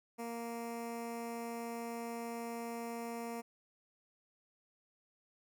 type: tone with notch filter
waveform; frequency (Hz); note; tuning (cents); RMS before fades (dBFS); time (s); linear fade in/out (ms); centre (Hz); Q
15% pulse; 233.1; A#3; 0; -42; 0.18-3.42; 20; 3700; 1.2
effects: none